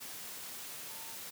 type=tone in noise; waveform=sine; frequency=901 Hz; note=A5; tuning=41 cents sharp; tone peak=-56 dBFS; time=0.88-1.17 s; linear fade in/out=20 ms; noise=white; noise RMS=-45 dBFS; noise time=0-1.31 s; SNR=-14 dB; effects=high-pass 100 Hz 12 dB/octave